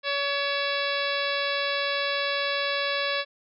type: harmonic tone with a mistuned harmonic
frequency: 565 Hz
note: C#5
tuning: 33 cents sharp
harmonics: 1 / 2 / 3 / 4 / 5 / 6 / 7 / 8 / 9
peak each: -30 / -33 / -31 / -35 / -34 / -34 / -34 / -39 / -39 dBFS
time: 0.03-3.25 s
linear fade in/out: 50 ms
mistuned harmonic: 5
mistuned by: -77 cents
effects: none